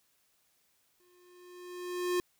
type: tone with exponential growth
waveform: square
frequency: 357.5 Hz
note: F4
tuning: 41 cents sharp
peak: -27 dBFS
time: 1-2.2 s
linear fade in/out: 0 ms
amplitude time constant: 260 ms
effects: white hiss -72 dBFS RMS until 2.39 s